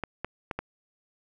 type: clicks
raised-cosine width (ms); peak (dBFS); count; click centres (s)
0.5; -16; 4; 0.037 / 0.246 / 0.512 / 0.59
effects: none